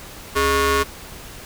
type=ring-modulated tone; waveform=sawtooth; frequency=343.5 Hz; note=F4; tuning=29 cents flat; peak=-9 dBFS; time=0.35-0.84 s; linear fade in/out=20 ms; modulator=759 Hz; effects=pink hiss -38 dBFS RMS until 1.45 s